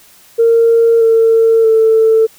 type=tone with pitch steps; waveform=sine; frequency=460.4 / 452.5 / 444.7 Hz; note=A#4 / A4 / A4; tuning=-22 / +48 / +18 cents; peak=-5 dBFS; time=0.38-2.27 s; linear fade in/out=20 ms; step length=630 ms; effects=tanh soft clip ceiling -1 dBFS + white hiss -44 dBFS RMS until 2.38 s